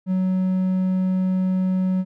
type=tone; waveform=triangle; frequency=186.2 Hz; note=F#3; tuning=11 cents sharp; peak=-16 dBFS; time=0.06-2.05 s; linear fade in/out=50 ms; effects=none